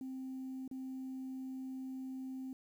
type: tone with dropouts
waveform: sine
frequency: 261.8 Hz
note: C4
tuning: 1 cent sharp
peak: -39 dBFS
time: 0.01-2.53 s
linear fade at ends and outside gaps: 2 ms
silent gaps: 0.678-0.712 s
effects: tanh soft clip ceiling -38 dBFS + 11-bit